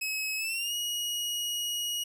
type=tone with pitch glide; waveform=sawtooth; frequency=2564 to 2895 Hz; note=E7 to F#7; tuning=-49 to -38 cents; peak=-27 dBFS; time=0.01-2.04 s; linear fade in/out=10 ms; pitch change=+211 cents; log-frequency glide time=0.37-0.74 s; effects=none